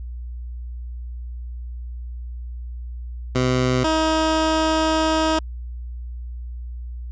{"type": "tone pair in turn", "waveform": "15% pulse", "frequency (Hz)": [127.2, 317.2], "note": ["C3", "D#4"], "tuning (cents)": [-48, 33], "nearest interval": "octave + major third", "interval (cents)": 1581, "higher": "second", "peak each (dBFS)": -11, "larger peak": "neither", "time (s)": [[3.35, 3.84], [3.84, 5.39]], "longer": "second", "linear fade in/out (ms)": 5, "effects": ["added 60 Hz sine -29 dBFS peak until 7.11 s", "resampled to 16000 Hz"]}